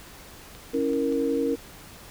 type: click train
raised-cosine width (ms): 0.2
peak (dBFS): -28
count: 4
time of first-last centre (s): 0.55-1.125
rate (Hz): 5.22
type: chord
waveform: sine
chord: A# diminished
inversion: first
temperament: equal with one note detuned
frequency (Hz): 277.2 / 328.3 / 466.2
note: C#4 / E4 / A#4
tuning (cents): 0 / -7 / 0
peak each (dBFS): -26 / -30 / -25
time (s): 0.73-1.56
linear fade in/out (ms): 20
effects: pink hiss -46 dBFS RMS until 2.1 s